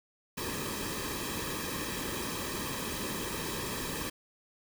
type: noise with comb filter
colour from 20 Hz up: pink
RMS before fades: -36 dBFS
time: 0.37-4.1 s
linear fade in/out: 10 ms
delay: 1.4 ms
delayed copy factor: -0.7
effects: none